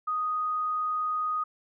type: tone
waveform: sine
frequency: 1244.5 Hz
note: D#6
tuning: in tune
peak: -26 dBFS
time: 0.07-1.44 s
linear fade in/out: 10 ms
effects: none